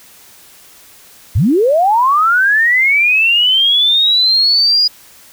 sine linear sweep, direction up, 69.3 to 4926 Hz, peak -8 dBFS, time 1.35-4.88 s, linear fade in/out 10 ms, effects white hiss -42 dBFS RMS until 5.32 s

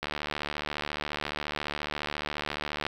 click train, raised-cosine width 0.3 ms, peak -15 dBFS, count 212, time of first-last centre 0.03-2.866 s, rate 74.4 Hz, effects 8-bit

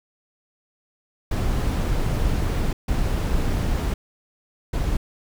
brown noise bursts at uneven times, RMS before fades -22 dBFS, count 3, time 1.31-2.73 / 2.88-3.94 / 4.73-4.97 s, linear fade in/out 5 ms, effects none

